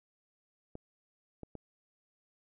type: clicks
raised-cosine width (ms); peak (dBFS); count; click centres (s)
2; -30; 3; 0.754 / 1.433 / 1.553
effects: none